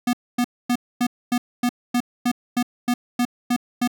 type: tone bursts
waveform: square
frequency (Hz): 243.8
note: B3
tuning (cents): -22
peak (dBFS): -18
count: 13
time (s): 0.07-3.876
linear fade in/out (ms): 5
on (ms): 62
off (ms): 250
effects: none